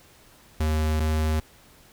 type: tone pair in turn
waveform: square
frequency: 77.7 / 78 Hz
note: D#2 / D#2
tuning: -2 / +5 cents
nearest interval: unison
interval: 7 cents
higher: second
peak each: -22 dBFS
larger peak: neither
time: 0.6-1 / 1-1.4 s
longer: neither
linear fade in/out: 5 ms
effects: pink hiss -54 dBFS RMS until 1.92 s